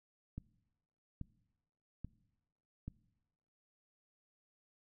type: click train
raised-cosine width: 5 ms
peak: -30 dBFS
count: 4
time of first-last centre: 0.38-2.88 s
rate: 1.2 Hz
effects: noise-tail reverb RT60 1.0 s tail -21 dB re dry